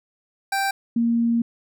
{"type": "tone pair in turn", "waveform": ["25% pulse", "sine"], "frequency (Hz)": [784, 233.1], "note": ["G5", "A#3"], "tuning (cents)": [0, 0], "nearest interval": "octave + major sixth", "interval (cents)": 2100, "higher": "first", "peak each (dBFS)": -17, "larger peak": "neither", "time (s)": [[0.52, 0.71], [0.96, 1.42]], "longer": "second", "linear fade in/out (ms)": 5, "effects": []}